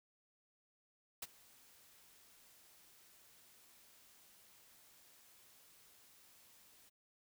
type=noise with ADSR envelope; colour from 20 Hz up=white; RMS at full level=-42 dBFS; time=1.22-6.9 s; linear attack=6 ms; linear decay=32 ms; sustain=-23 dB; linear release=18 ms; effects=none